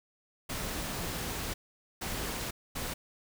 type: noise bursts at uneven times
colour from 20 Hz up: pink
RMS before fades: -36 dBFS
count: 3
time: 0.49-1.54 / 2.01-2.51 / 2.75-2.94 s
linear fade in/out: 10 ms
effects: none